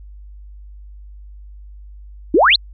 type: exponential sweep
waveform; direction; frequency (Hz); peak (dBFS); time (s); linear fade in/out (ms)
sine; up; 277.2 to 4410; -8; 2.34-2.56; 5
effects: added 50 Hz sine -35 dBFS peak until 2.73 s